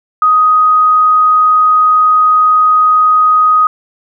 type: tone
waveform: sine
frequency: 1251 Hz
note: D#6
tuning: 9 cents sharp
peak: -5 dBFS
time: 0.22-3.67 s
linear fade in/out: 2 ms
effects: none